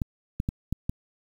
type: clicks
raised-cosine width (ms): 5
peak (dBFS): -14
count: 5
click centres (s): 0.018 / 0.401 / 0.489 / 0.726 / 0.895
effects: 8-bit